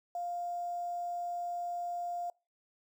sine tone with quantisation, 700 Hz, F5, 4 cents sharp, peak -34 dBFS, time 0.15-2.3 s, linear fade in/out 2 ms, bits 10, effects noise-tail reverb RT60 0.3 s tail -26 dB re dry

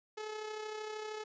sawtooth tone with amplitude modulation, 429.4 Hz, A4, 42 cents flat, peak -34 dBFS, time 0.17-1.24 s, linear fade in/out 10 ms, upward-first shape sine, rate 33 Hz, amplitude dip 45%, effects resampled to 16000 Hz

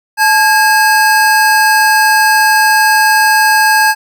square tone pair together, 866.5 / 1633 Hz, A5 / G#6, -27 / -30 cents, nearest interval major seventh, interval 1097 cents, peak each -10 dBFS, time 0.17-3.95 s, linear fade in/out 50 ms, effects none

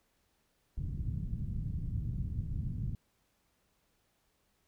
white low-pass noise, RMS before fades -36 dBFS, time 0.77-2.95 s, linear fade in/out 2 ms, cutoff 150 Hz, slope 24 dB/octave, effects pink hiss -75 dBFS RMS until 4.67 s

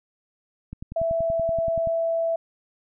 click train, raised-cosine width 5 ms, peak -22 dBFS, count 13, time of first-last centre 0.73-1.873 s, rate 10.5 Hz
sine tone, 662 Hz, E5, 7 cents sharp, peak -21 dBFS, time 0.96-2.36 s, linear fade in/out 5 ms
effects none

